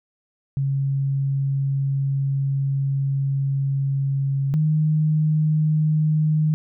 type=tone pair in turn; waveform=sine; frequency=137.5 / 154.34 Hz; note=C#3 / D#3; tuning=-14 / -14 cents; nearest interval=major second; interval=200 cents; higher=second; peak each=-19 / -16 dBFS; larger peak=second; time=0.57-4.54 / 4.54-6.54 s; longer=first; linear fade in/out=0 ms; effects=none